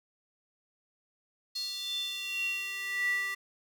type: tone with high-pass filter sweep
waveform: square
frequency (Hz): 392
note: G4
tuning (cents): 0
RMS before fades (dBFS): -34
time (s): 1.55-3.35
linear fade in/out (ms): 10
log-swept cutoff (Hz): 4400 to 1700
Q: 9.8
effects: none